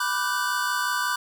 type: chord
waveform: square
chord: G major seventh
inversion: first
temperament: equal with one note detuned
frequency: 987.8 / 1174.7 / 1480 / 1545.5 Hz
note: B5 / D6 / F#6 / G6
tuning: 0 / 0 / 0 / -25 cents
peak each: -30 dBFS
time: 0-1.16 s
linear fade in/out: 5 ms
effects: none